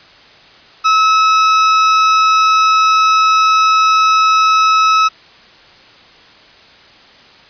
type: tone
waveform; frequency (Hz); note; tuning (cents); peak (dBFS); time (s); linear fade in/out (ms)
40% pulse; 1294; E6; -32; -7; 0.84-5.09; 20
effects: white hiss -42 dBFS RMS until 7.49 s + resampled to 11025 Hz